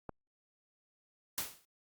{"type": "click", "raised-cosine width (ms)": 1, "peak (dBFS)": -27, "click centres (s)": 0.093}
{"type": "noise with exponential decay", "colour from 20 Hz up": "white", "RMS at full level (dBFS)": -33, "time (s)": [1.38, 1.65], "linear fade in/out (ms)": 0, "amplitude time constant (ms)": 58}
{"effects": ["Opus 48 kbps"]}